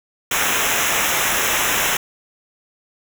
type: noise with comb filter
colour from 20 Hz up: pink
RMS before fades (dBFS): -19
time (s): 0.31-1.97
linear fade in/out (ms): 5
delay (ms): 0.22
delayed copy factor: -0.9
effects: none